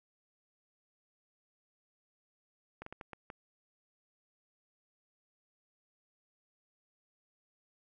slowing click train, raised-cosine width 0.5 ms, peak -29 dBFS, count 6, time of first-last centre 2.82-3.302 s, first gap 44 ms, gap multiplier 1.4, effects none

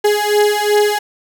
35% pulse beating tone pair, 415.3 / 418 Hz, G#4 / G#4, 0 / +11 cents, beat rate 2.7 Hz, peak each -13 dBFS, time 0.04-0.99 s, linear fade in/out 10 ms, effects none

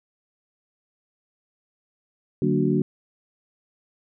sine tone cluster, 148.2 / 186.3 / 229 / 292.9 / 370.1 Hz, D3 / F#3 / A#3 / D4 / F#4, +16 / +12 / -31 / -5 / 0 cents, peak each -25 dBFS, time 2.42-2.82 s, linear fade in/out 2 ms, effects none

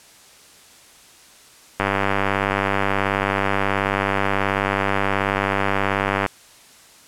click train, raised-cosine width 0.5 ms, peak -4 dBFS, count 441, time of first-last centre 1.8-6.262 s, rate 98.6 Hz, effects white hiss -48 dBFS RMS until 7.07 s + low-pass 10000 Hz 12 dB/octave

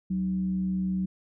sine tone with frequency modulation, 187 Hz, F#3, 19 cents sharp, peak -25 dBFS, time 0.1-1.06 s, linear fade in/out 10 ms, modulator 119 Hz, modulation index 0.28, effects none

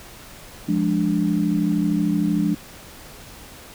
sine chord, D diminished, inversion first, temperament equal, 174.61 / 207.7 / 293.7 Hz, F3 / Ab3 / D4, 0 / 0 / 0 cents, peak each -22 dBFS, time 0.68-2.55 s, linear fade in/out 10 ms, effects pink hiss -42 dBFS RMS until 3.74 s

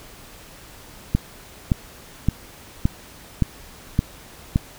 click train, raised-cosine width 5 ms, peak -4 dBFS, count 7, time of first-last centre 1.15-4.559 s, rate 1.76 Hz, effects pink hiss -44 dBFS RMS until 4.78 s

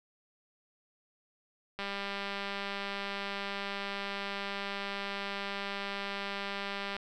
click train, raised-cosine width 0.3 ms, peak -21 dBFS, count 1031, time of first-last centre 1.79-6.966 s, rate 199 Hz, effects none

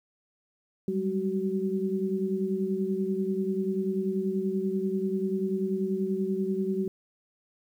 sine tone cluster, 190.4 / 200.7 / 377.7 Hz, F#3 / G3 / F#4, +50 / +41 / +36 cents, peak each -31 / -31 / -29 dBFS, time 0.88-6.88 s, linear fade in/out 2 ms, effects 10-bit

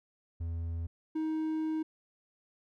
triangle tone pair in turn, 83.4 / 314.9 Hz, E2 / D#4, +21 / +21 cents, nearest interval octave + major seventh, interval 2300 cents, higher second, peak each -31 / -28 dBFS, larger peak second, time 0.4-0.87 / 1.15-1.83 s, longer second, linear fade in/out 10 ms, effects none

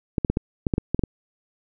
clicks, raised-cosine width 3 ms, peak -8 dBFS, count 10, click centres 0.182 / 0.248 / 0.3 / 0.371 / 0.668 / 0.738 / 0.781 / 0.946 / 0.993 / 1.037 s, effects none

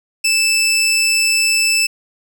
20% pulse tone, 2637 Hz, E7, in tune, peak -8 dBFS, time 0.24-1.87 s, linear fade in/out 10 ms, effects none

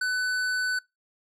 sine tone with hard clipping, 1500 Hz, F#6, 23 cents sharp, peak -26 dBFS, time 0.01-0.79 s, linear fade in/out 5 ms, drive 11 dB, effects noise-tail reverb RT60 0.2 s tail -24 dB re dry

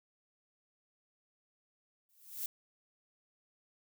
violet noise with exponential growth, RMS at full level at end -35 dBFS, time 2.09-2.46 s, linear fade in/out 1 ms, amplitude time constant 80 ms, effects none

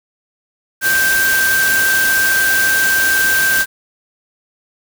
sine tone in noise, 1568 Hz, G6, in tune, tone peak -12 dBFS, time 0.81-3.66 s, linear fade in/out 50 ms, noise white, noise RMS -19 dBFS, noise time 0.81-3.66 s, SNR +4 dB, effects none

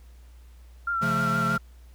sine tone with vibrato, 1372 Hz, F6, 31 cents flat, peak -24 dBFS, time 0.87-1.58 s, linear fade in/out 5 ms, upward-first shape triangle, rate 6.4 Hz, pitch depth 44 cents each way
square chord, Db augmented, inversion none, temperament equal with one note detuned, 137.24 / 174.61 / 220 Hz, Db3 / F3 / A3, -17 / 0 / 0 cents, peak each -31 dBFS, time 1.01-1.58 s, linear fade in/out 20 ms
effects added 60 Hz sine -46 dBFS peak until 1.94 s + pink hiss -62 dBFS RMS until 1.94 s

